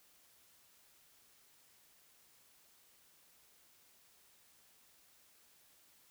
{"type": "silence", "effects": ["white hiss -67 dBFS RMS until 6.1 s"]}